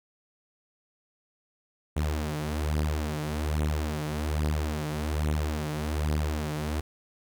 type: beating tone pair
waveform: sawtooth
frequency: 75 / 76.2 Hz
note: D2 / D#2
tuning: +37 / -36 cents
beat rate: 1.2 Hz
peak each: -27 / -25 dBFS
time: 1.96-6.81 s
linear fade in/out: 10 ms
effects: none